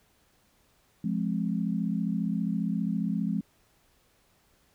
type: chord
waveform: sine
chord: F minor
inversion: none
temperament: just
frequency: 174.61 / 209.5 / 261.9 Hz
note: F3 / Ab3 / C4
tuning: 0 / +15 / +2 cents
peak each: -30 / -29 / -34 dBFS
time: 1.04-3.41 s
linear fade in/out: 5 ms
effects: pink hiss -66 dBFS RMS until 4.74 s